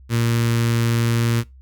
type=tone with notch filter; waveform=sawtooth; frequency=116.54 Hz; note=A#2; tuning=in tune; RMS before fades=-19 dBFS; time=0.09-1.44 s; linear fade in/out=50 ms; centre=710 Hz; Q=0.98; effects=noise-tail reverb RT60 0.2 s tail -21 dB re dry + added 65 Hz sine -42 dBFS peak until 1.61 s